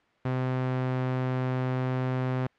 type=tone; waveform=sawtooth; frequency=128.5 Hz; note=C3; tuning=31 cents flat; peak=-22 dBFS; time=0.25-2.47 s; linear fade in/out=5 ms; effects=white hiss -64 dBFS RMS until 2.58 s + low-pass 2000 Hz 12 dB/octave

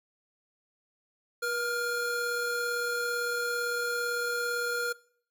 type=tone pair together; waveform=square; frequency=481 / 1405.2 Hz; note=B4 / F6; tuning=-46 / +10 cents; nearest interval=octave + perfect fifth; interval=1856 cents; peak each=-34 / -31 dBFS; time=1.42-4.93 s; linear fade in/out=10 ms; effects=noise-tail reverb RT60 0.6 s tail -23 dB re dry

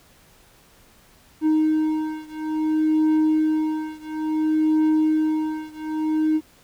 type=beating tone pair; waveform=triangle; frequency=311.1 / 311.68 Hz; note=D#4 / D#4; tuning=0 / +3 cents; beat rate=0.58 Hz; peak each=-19 / -20 dBFS; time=1.41-6.41 s; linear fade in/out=50 ms; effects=pink hiss -54 dBFS RMS until 6.63 s

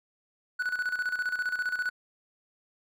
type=tone with tremolo; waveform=triangle; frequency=1480 Hz; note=F#6; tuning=in tune; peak=-24 dBFS; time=0.59-1.9 s; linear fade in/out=10 ms; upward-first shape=square; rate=15 Hz; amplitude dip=65%; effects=none

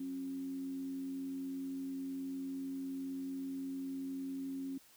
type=tone with frequency modulation; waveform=sine; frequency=270.1 Hz; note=C#4; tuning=45 cents flat; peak=-38 dBFS; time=0-4.78 s; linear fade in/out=5 ms; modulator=89.1 Hz; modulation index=0.23; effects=white hiss -63 dBFS RMS until 4.96 s

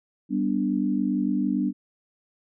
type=chord; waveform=sine; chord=G major; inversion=none; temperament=equal; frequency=196 / 246.9 / 293.7 Hz; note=G3 / B3 / D4; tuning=0 / 0 / 0 cents; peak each=-26 dBFS; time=0.29-1.73 s; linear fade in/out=50 ms; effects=none

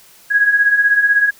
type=beating tone pair; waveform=sine; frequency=1643 / 1659 Hz; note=G#6 / G#6; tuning=-19 / -2 cents; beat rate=16 Hz; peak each=-17 / -11 dBFS; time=0.3-1.31 s; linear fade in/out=20 ms; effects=white hiss -46 dBFS RMS until 1.39 s

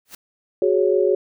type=noise with exponential growth; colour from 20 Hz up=white; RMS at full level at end=-32 dBFS; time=0.05-0.15 s; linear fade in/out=5 ms; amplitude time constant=20 ms
type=chord; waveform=sine; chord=F# suspended second; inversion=none; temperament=just; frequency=370 / 416.2 / 555 Hz; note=F#4 / G#4 / C#5; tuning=0 / +4 / +2 cents; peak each=-18 / -19 / -21 dBFS; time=0.62-1.15 s; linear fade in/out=2 ms
effects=none

